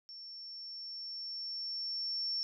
sine tone with level ramp, 5440 Hz, F8, 46 cents flat, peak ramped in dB -46 to -32 dBFS, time 0.09-2.43 s, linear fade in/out 0 ms, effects none

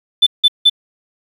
sine tone bursts, 3520 Hz, A7, in tune, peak -4 dBFS, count 3, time 0.22-0.698 s, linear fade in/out 10 ms, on 46 ms, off 170 ms, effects tanh soft clip ceiling -2 dBFS + 7-bit

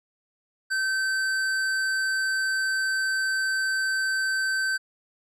square tone, 1545 Hz, G6, 26 cents flat, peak -24 dBFS, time 0.7-4.78 s, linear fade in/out 20 ms, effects low-pass 9000 Hz 12 dB/octave

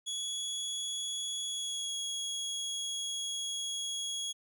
25% pulse tone with pitch glide, 3365 to 3324 Hz, G#7 to G#7, +22 to +1 cents, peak -30 dBFS, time 0.06-4.33 s, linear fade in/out 20 ms, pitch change -21 cents, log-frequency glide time 1.46-1.94 s, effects none

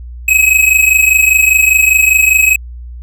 square tone pair together, 2535 / 2560 Hz, D#7 / D#7, +32 / +49 cents, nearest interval unison, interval 17 cents, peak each -10 dBFS, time 0.28-2.56 s, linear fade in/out 5 ms, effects added 60 Hz sine -25 dBFS peak until 3.02 s

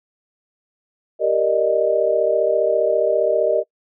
sine chord, Eb major seventh, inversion first, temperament equal, 392 / 466.2 / 587.3 / 622.3 Hz, G4 / Bb4 / D5 / Eb5, 0 / 0 / 0 / 0 cents, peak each -23 / -20 / -22 / -18 dBFS, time 1.19-3.64 s, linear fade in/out 50 ms, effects noise-tail reverb RT60 0.1 s tail -24 dB re dry

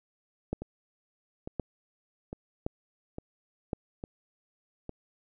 two click trains, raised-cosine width 2 ms, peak -24 / -17 dBFS, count 6 / 4, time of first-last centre 0.62-4.894 / 0.53-3.732 s, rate 1.17 / 0.937 Hz, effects none

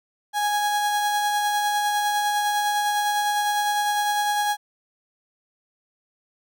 35% pulse tone with tremolo, 829 Hz, G#5, 3 cents flat, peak -18 dBFS, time 0.33-4.57 s, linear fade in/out 50 ms, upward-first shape sine, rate 9.9 Hz, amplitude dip 25%, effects none

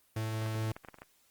45% pulse tone, 110 Hz, A2, in tune, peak -31 dBFS, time 0.16-0.72 s, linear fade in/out 5 ms
clicks, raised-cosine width 0.5 ms, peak -34 / -30 / -28 / -35 / -35 / -33 / -28 / -31 / -29 / -34 / -37 / -30 dBFS, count 12, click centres 0.341 / 0.42 / 0.462 / 0.545 / 0.628 / 0.715 / 0.765 / 0.848 / 0.886 / 0.943 / 0.986 / 1.019 s
effects white hiss -68 dBFS RMS until 1.3 s + Opus 32 kbps

